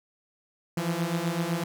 sawtooth beating tone pair, 164.81 / 172.71 Hz, E3 / F3, 0 / -19 cents, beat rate 7.9 Hz, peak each -26 / -25 dBFS, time 0.77-1.64 s, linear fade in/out 5 ms, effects none

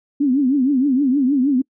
sine tone with vibrato, 270 Hz, C#4, 45 cents flat, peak -13 dBFS, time 0.2-1.62 s, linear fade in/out 10 ms, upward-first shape triangle, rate 6.4 Hz, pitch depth 180 cents each way, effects noise-tail reverb RT60 0.1 s tail -26 dB re dry

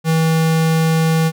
square tone, 161.4 Hz, E3, 36 cents flat, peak -13 dBFS, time 0.04-1.32 s, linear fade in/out 50 ms, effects none

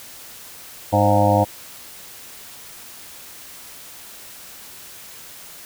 harmonic tone with a mistuned harmonic, 102.1 Hz, G#2, 29 cents flat, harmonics 1 / 2 / 3 / 5 / 6 / 7 / 8 / 9, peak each -19 / -24 / -23 / -20 / -23 / -20 / -23 / -23 dBFS, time 0.92-1.45 s, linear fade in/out 20 ms, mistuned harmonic 5, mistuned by +37 cents, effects white hiss -40 dBFS RMS until 5.65 s

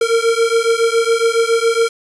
square beating tone pair, 455.9 / 463.1 Hz, A#4 / A#4, -39 / -11 cents, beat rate 7.2 Hz, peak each -16 dBFS, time 0.01-1.89 s, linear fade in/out 5 ms, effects resampled to 24000 Hz + 8-bit

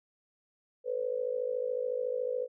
sine tone with amplitude modulation, 501 Hz, B4, 25 cents sharp, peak -26 dBFS, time 0.84-2.48 s, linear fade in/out 50 ms, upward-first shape sine, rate 53.9 Hz, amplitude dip 85%, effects none

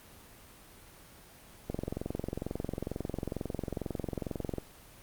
click train, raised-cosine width 2 ms, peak -20 dBFS, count 65, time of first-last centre 1.7-4.583 s, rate 22.2 Hz, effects pink hiss -54 dBFS RMS until 5.02 s + Opus 24 kbps

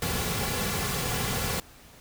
pink noise with comb filter, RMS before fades -29 dBFS, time 0.02-1.6 s, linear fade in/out 2 ms, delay 3.2 ms, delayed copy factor -0.6, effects pink hiss -52 dBFS RMS until 2 s

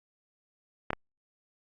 clicks, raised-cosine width 0.5 ms, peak -14 dBFS, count 2, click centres 0.905 / 0.932 s, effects Opus 48 kbps

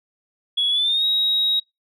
sine tone with pitch glide, 3366 to 3800 Hz, G#7 to A#7, +23 to +33 cents, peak -16 dBFS, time 0.57-1.6 s, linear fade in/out 10 ms, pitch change +210 cents, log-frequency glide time 0.7-1.05 s, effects noise-tail reverb RT60 0.2 s tail -26 dB re dry + tanh soft clip ceiling -12 dBFS

